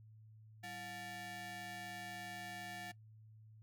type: ring-modulated tone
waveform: sawtooth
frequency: 524 Hz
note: C5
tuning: 2 cents sharp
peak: -39 dBFS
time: 0.63-2.92 s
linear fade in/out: 10 ms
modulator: 1240 Hz
effects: noise-tail reverb RT60 0.1 s tail -20 dB re dry + added 109 Hz sine -57 dBFS peak until 3.62 s